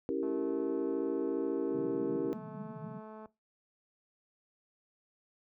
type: chord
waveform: sine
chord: C# diminished seventh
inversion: none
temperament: equal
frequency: 277.2 / 329.6 / 392 / 466.2 Hz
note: C#4 / E4 / G4 / Bb4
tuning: 0 / 0 / 0 / 0 cents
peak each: -36 dBFS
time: 0.09-2.33 s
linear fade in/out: 0 ms
type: click train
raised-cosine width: 1 ms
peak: -36 dBFS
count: 658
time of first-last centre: 0.23-3.258 s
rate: 217 Hz
type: band-pass noise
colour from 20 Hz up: pink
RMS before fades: -45 dBFS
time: 1.7-3.01 s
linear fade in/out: 50 ms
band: 130 to 240 Hz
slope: 96 dB/octave
effects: noise-tail reverb RT60 0.2 s tail -18 dB re dry + high-pass 60 Hz 12 dB/octave